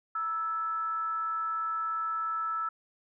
sine tone with frequency modulation, 1318.5 Hz, E6, in tune, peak -29 dBFS, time 0.15-2.69 s, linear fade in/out 5 ms, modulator 373 Hz, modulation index 0.26, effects none

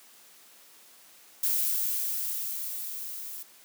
violet noise with level ramp, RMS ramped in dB -26 to -40 dBFS, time 1.43-3.43 s, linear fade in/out 5 ms, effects white hiss -55 dBFS RMS until 3.64 s + high-pass 200 Hz 12 dB/octave

